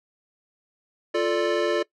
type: chord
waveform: square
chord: D minor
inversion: first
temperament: equal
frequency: 349.2 / 440 / 587.3 Hz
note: F4 / A4 / D5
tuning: 0 / 0 / 0 cents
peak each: -26 dBFS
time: 1.14-1.83 s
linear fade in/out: 10 ms
effects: noise-tail reverb RT60 0.1 s tail -21 dB re dry + low-pass 4000 Hz 12 dB/octave